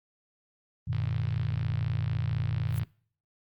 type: chord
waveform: sine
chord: Gb augmented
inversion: none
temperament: equal with one note detuned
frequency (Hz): 92.5 / 116.54 / 150.53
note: Gb2 / Bb2 / D3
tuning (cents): 0 / 0 / +43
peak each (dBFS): -32 / -30 / -33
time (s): 0.87-2.84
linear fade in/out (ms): 10
type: click train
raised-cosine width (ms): 0.3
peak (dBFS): -27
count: 107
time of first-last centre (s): 0.93-2.833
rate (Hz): 55.7
type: noise with exponential growth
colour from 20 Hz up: violet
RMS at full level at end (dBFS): -41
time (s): 2.65-2.79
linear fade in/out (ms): 5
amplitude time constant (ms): 30
effects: noise-tail reverb RT60 0.5 s tail -22 dB re dry + Opus 24 kbps